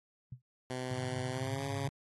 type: tone with exponential decay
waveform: sine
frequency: 125.3 Hz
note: B2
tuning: 25 cents sharp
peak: -37 dBFS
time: 0.32-0.42 s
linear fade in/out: 5 ms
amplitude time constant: 20 ms
type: tone with pitch glide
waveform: 10% pulse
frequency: 127.6 to 138.35 Hz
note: C3 to C#3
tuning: -43 to -3 cents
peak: -28 dBFS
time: 0.7-1.88 s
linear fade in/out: 2 ms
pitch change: +140 cents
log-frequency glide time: 1.3-1.65 s
type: band-pass noise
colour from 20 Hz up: pink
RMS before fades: -41 dBFS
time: 0.91-1.89 s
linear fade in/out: 0 ms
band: 100 to 150 Hz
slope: 96 dB/octave
effects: AAC 32 kbps